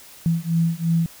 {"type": "beating tone pair", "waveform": "sine", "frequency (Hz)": [164.81, 167.71], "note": ["E3", "E3"], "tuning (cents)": [0, 30], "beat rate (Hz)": 2.9, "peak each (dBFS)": -21, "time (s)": [0.26, 1.06], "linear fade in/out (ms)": 0, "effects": ["white hiss -45 dBFS RMS until 1.2 s"]}